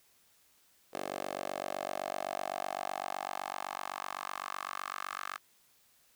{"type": "tone with high-pass filter sweep", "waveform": "10% pulse", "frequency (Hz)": 47.88, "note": "G1", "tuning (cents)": -40, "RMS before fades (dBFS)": -39, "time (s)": [0.93, 5.38], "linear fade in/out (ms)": 10, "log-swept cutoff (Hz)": [480, 1300], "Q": 3.4, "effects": ["white hiss -67 dBFS RMS until 6.15 s"]}